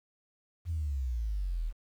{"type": "exponential sweep", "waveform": "sine", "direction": "down", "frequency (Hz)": [87.31, 37.44], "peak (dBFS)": -29, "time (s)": [0.65, 1.73], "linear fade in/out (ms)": 50, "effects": ["tanh soft clip ceiling -25 dBFS", "10-bit"]}